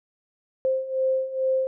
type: beating tone pair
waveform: sine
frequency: 523.3 / 525.6 Hz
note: C5 / C5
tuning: 0 / +8 cents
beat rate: 2.3 Hz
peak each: -27 / -23 dBFS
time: 0.65-1.67 s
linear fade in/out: 0 ms
effects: none